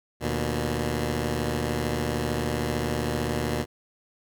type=tone pair together; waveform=10% pulse; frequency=75.6 / 120 Hz; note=D#2 / B2; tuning=-49 / -49 cents; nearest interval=minor sixth; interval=800 cents; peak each=-20 dBFS; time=0.2-3.66 s; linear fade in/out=50 ms; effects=none